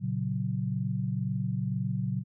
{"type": "chord", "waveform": "sine", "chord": "F# major", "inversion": "first", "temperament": "equal with one note detuned", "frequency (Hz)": [116.54, 138.59, 185.64], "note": ["A#2", "C#3", "F#3"], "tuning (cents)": [0, 0, 6], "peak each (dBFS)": -32, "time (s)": [0, 2.24], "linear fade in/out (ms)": 50, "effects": []}